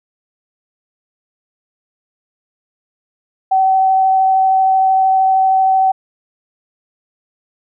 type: tone with vibrato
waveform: sine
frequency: 763 Hz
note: G5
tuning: 47 cents flat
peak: -9 dBFS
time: 3.51-5.92 s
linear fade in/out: 10 ms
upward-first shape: triangle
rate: 13 Hz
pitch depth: 10 cents each way
effects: none